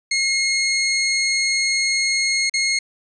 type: tone with dropouts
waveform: 20% pulse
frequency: 2155 Hz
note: C#7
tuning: 49 cents flat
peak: -12 dBFS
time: 0.11-2.79 s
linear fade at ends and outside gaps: 5 ms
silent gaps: 2.497-2.538 s
effects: resampled to 22050 Hz